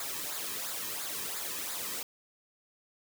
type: noise with flanger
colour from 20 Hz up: white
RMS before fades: -37 dBFS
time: 0-2.03 s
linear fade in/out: 2 ms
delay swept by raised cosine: 0.34 to 1.44 ms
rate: 2.9 Hz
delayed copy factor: -0.65
effects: none